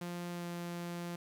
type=tone with pitch glide; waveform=sawtooth; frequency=174.61 to 173.1 Hz; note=F3 to F3; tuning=0 to -15 cents; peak=-35 dBFS; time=0.01-1.16 s; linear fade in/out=5 ms; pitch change=-15 cents; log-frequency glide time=0.32-0.45 s; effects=11-bit